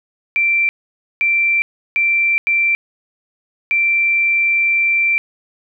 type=tone bursts at uneven times; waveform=sine; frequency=2350 Hz; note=D7; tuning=1 cent sharp; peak=-12 dBFS; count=5; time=0.36-0.69 / 1.21-1.62 / 1.96-2.38 / 2.47-2.75 / 3.71-5.18 s; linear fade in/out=0 ms; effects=none